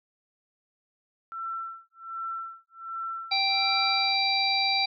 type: tone with tremolo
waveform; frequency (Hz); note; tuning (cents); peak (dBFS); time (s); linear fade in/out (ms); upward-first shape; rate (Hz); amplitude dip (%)
sine; 1343; E6; +32; -30; 1.32-4.16; 0; sine; 1.3; 100
type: harmonic tone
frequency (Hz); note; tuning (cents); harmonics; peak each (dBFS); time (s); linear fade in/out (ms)
784; G5; 0; 1 / 3 / 5 / 6; -28 / -28 / -28 / -28; 3.31-4.86; 10
effects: none